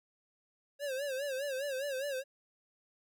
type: tone with vibrato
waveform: square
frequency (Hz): 547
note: C#5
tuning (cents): -23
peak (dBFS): -35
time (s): 0.79-2.24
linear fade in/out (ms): 50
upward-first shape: sine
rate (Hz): 4.9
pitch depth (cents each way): 110
effects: none

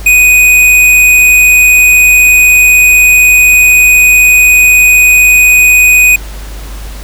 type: tone with tanh clipping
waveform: sine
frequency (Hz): 2489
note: D#7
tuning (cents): 0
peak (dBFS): -3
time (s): 0.06-6.16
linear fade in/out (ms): 5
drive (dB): 18
effects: added 50 Hz sine -21 dBFS peak until 7.03 s + pink hiss -30 dBFS RMS until 7.03 s

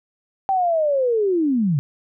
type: linear sweep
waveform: sine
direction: down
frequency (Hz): 785 to 130.81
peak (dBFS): -16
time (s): 0.49-1.79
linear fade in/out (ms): 0
effects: none

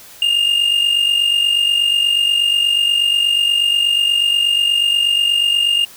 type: tone with amplitude modulation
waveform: triangle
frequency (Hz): 2821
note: F7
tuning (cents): +17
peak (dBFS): -8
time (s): 0.22-5.85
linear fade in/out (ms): 2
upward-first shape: sine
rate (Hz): 48.3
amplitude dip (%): 60
effects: white hiss -40 dBFS RMS until 5.96 s

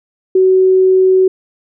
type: tone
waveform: sine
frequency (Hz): 375.3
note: F#4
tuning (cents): +25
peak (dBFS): -6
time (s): 0.35-1.28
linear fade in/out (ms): 5
effects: none

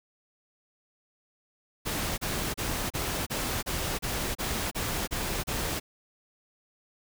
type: noise bursts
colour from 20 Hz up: pink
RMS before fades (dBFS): -31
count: 11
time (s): 1.85-5.8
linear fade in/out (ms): 20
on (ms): 330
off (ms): 32
effects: none

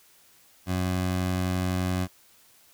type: tone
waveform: 20% pulse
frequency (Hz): 91.7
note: F#2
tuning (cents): -15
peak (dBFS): -20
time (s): 0.66-2.08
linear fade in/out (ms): 50
effects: white hiss -58 dBFS RMS until 2.73 s

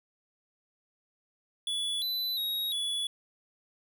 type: tone with pitch steps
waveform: square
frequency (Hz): 3420 / 4000 / 3789 / 3411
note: A7 / B7 / A#7 / G#7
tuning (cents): -50 / +21 / +27 / +46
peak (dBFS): -30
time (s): 1.67-3.07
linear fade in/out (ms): 2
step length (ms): 350
effects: 12-bit

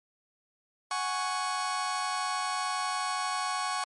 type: chord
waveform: sawtooth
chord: F# suspended second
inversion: none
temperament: just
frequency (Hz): 740 / 832.5 / 1110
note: F#5 / G#5 / C#6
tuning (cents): 0 / +4 / +2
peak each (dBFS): -31 / -32 / -27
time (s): 0.91-3.84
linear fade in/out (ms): 2
effects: MP3 48 kbps

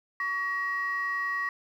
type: tone pair together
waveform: sine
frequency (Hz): 1129.7 / 1900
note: C#6 / A#6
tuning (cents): +32 / +33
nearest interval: major sixth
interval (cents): 901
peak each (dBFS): -31 / -28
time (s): 0.2-1.49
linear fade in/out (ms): 2
effects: tanh soft clip ceiling -22 dBFS + 10-bit

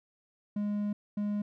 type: tone bursts at uneven times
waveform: triangle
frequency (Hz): 206.7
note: G#3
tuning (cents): -8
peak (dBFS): -27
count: 2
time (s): 0.56-0.93 / 1.17-1.42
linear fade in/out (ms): 5
effects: none

